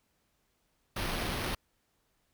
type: noise with sample-and-hold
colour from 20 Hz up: pink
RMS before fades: -34 dBFS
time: 0.96-1.55 s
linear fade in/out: 5 ms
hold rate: 7350 Hz
effects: pink hiss -75 dBFS RMS until 2.33 s